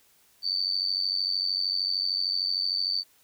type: tone with amplitude modulation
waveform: sine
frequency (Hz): 4559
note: C#8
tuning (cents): +48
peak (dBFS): -21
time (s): 0.42-3.04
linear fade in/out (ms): 50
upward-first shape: sine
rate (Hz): 93.2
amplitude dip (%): 85
effects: white hiss -62 dBFS RMS until 3.23 s